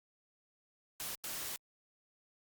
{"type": "noise bursts at uneven times", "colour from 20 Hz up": "white", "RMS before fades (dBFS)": -41, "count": 2, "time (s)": [[1, 1.15], [1.24, 1.56]], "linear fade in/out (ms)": 0, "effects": ["Opus 48 kbps"]}